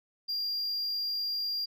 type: tone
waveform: sine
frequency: 4784 Hz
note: D8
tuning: 31 cents sharp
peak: -27 dBFS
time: 0.28-1.66 s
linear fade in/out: 20 ms
effects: tanh soft clip ceiling -29 dBFS